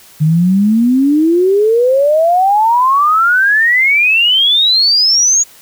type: exponential sweep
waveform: sine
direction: up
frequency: 149.5 to 6790 Hz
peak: -7 dBFS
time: 0.2-5.44 s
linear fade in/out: 20 ms
effects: white hiss -41 dBFS RMS until 5.61 s